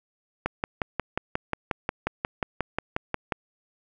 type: click train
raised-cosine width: 0.5 ms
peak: -10 dBFS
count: 17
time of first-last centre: 0.46-3.322 s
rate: 5.59 Hz
effects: none